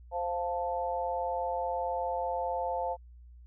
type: chord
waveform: sine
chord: F major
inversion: second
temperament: equal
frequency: 523.3 / 698.5 / 880 Hz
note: C5 / F5 / A5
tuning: 0 / 0 / 0 cents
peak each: -34 dBFS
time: 0.11-2.97 s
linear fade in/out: 50 ms
effects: added 60 Hz sine -49 dBFS peak until 3.46 s